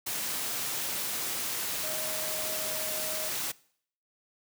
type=tone in noise; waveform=sine; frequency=625 Hz; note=D#5; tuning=8 cents sharp; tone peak=-39 dBFS; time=1.83-3.29 s; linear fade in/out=10 ms; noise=white; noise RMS=-33 dBFS; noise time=0.06-3.52 s; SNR=-9 dB; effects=noise-tail reverb RT60 0.6 s tail -22 dB re dry + high-pass 100 Hz 12 dB/octave